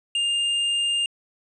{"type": "tone with hard clipping", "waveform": "triangle", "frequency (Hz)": 2809, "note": "F7", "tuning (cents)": 9, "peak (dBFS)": -22, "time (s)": [0.15, 1.06], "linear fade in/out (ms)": 2, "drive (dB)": 10, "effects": ["resampled to 22050 Hz"]}